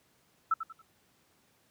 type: tone with echo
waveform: sine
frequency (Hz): 1318.5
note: E6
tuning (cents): 0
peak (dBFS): -23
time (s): 0.51-0.54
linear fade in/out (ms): 5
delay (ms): 93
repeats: 3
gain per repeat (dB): -10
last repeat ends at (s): 0.819
effects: pink hiss -68 dBFS RMS until 1.7 s + high-pass 100 Hz 12 dB/octave